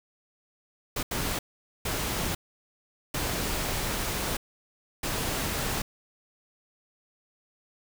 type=noise bursts at uneven times; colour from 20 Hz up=pink; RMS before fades=-30 dBFS; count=5; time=0.96-1.03 / 1.11-1.39 / 1.85-2.35 / 3.14-4.37 / 5.03-5.82 s; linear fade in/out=5 ms; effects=none